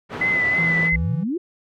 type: band-pass noise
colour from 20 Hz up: pink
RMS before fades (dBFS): -31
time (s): 0.09-0.91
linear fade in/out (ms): 50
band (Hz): 130 to 2100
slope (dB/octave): 12
type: tone with vibrato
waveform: sine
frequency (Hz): 2017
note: B6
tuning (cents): +36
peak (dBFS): -17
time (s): 0.21-0.96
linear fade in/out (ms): 5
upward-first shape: triangle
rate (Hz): 3.1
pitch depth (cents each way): 38
type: tone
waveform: triangle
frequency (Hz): 165.9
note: E3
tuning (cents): +11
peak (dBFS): -21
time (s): 0.58-1.24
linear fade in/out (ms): 10
type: exponential sweep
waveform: sine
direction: up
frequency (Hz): 51.6 to 377.2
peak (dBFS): -21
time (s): 0.92-1.38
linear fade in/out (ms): 10
effects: none